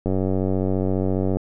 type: click train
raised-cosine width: 2 ms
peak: -10 dBFS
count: 125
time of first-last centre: 0.06-1.369 s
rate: 94.7 Hz
effects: none